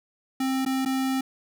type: tone with dropouts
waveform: square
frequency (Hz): 264.1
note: C4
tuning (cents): +16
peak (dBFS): -24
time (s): 0.4-1.21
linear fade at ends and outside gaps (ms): 5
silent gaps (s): 0.651-0.661 / 0.851-0.858
effects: none